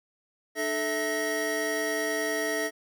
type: tone cluster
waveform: square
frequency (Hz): 300.8 / 435.4 / 656 / 1878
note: D4 / A4 / E5 / A#6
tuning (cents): +42 / -18 / -9 / +12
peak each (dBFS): -36 / -33 / -33 / -32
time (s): 0.55-2.71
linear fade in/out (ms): 50
effects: none